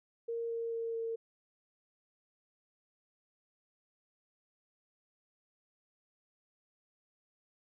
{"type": "tone with pitch steps", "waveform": "sine", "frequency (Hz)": [463.7, 461, 458.4, 455.7], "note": ["A#4", "A#4", "A#4", "A#4"], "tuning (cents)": [-9, -19, -29, -39], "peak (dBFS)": -34, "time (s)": [0.28, 1.16], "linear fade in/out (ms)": 10, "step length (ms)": 220, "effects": []}